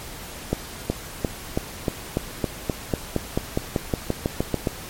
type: accelerating click train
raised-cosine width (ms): 2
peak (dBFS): -7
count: 19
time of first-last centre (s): 0.53-4.672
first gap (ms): 370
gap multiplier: 0.94
effects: pink hiss -37 dBFS RMS until 4.89 s + MP3 64 kbps